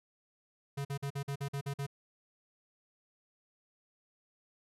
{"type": "tone bursts", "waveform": "square", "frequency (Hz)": 140, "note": "C#3", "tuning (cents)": 18, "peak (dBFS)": -35, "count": 9, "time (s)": [0.77, 1.866], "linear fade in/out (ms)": 10, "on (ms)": 80, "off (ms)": 47, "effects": ["resampled to 32000 Hz"]}